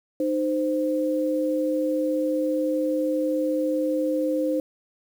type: tone pair together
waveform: sine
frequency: 306.9 / 519 Hz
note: D#4 / C5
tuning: -24 / -14 cents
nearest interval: major sixth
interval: 910 cents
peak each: -24 dBFS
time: 0.2-4.6 s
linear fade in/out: 2 ms
effects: 8-bit